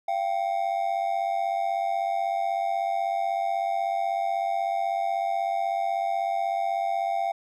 triangle ring-modulated tone, 733 Hz, F#5, 16 cents flat, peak -19 dBFS, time 0.08-7.32 s, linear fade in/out 5 ms, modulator 48.1 Hz, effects none

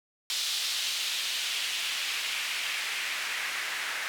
white noise with band-pass filter sweep, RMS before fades -32 dBFS, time 0.3-4.08 s, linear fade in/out 0 ms, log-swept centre 3900 to 1800 Hz, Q 1.7, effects none

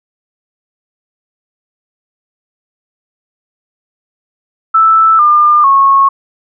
sine tone with pitch steps, 1318.5 / 1202.1 / 1096 Hz, E6 / D6 / C#6, 0 / +40 / -20 cents, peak -4 dBFS, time 4.74-6.09 s, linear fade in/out 10 ms, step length 450 ms, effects none

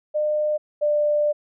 sine tone pair in turn, 604 / 594 Hz, D5 / D5, +48 / +20 cents, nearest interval unison, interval 28 cents, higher first, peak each -19 / -17 dBFS, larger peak second, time 0.14-0.58 / 0.81-1.33 s, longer second, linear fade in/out 20 ms, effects none

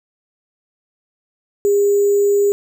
sine tone with sample-and-hold, 404.8 Hz, G#4, 44 cents flat, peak -11 dBFS, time 1.65-2.52 s, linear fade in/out 0 ms, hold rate 7350 Hz, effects none

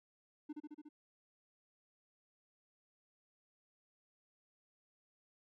triangle tone with echo, 300 Hz, D4, 37 cents sharp, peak -39 dBFS, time 0.49-0.53 s, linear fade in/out 10 ms, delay 72 ms, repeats 5, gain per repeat -2 dB, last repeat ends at 0.89 s, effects none

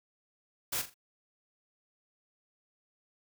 white noise with echo, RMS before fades -33 dBFS, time 0.72-0.82 s, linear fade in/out 10 ms, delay 41 ms, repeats 3, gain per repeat -10 dB, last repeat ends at 0.943 s, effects none

